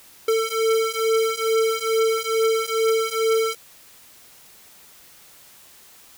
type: beating tone pair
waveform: square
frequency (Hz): 445.6 / 447.9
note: A4 / A4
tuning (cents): +22 / +31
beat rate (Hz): 2.3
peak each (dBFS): -23 / -22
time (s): 0.28-3.55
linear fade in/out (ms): 5
effects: white hiss -49 dBFS RMS until 6.17 s